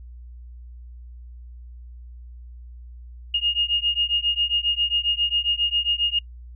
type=beating tone pair; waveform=sine; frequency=2844 / 2851.4 Hz; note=F7 / F7; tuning=+31 / +35 cents; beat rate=7.4 Hz; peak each=-23 dBFS; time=3.34-6.19 s; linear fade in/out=5 ms; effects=noise-tail reverb RT60 0.1 s tail -24 dB re dry + added 60 Hz sine -38 dBFS peak until 6.55 s